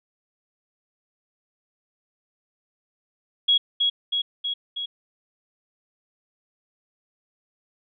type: tone with echo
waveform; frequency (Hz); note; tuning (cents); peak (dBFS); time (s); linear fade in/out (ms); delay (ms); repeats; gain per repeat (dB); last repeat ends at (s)
sine; 3322; G#7; 0; -15; 3.48-3.58; 10; 320; 4; -3; 4.86
effects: none